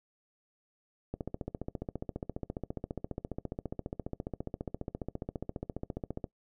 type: click train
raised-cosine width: 2 ms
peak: -22 dBFS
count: 76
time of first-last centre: 1.14-6.242 s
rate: 14.7 Hz
effects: noise-tail reverb RT60 0.1 s tail -20 dB re dry